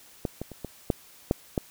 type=clicks; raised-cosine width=2 ms; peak=-14 / -19 / -27 / -20 / -9 / -8 / -11 dBFS; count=7; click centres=0.252 / 0.416 / 0.517 / 0.647 / 0.902 / 1.311 / 1.578 s; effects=white hiss -53 dBFS RMS until 1.7 s